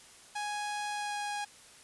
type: tone with pitch glide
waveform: sawtooth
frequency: 830.6 to 824.9 Hz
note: G#5 to G#5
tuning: 0 to -12 cents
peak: -30 dBFS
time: 0.35-1.45 s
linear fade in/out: 10 ms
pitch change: -12 cents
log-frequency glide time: 0.91-1.18 s
effects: white hiss -55 dBFS RMS until 1.83 s + resampled to 24000 Hz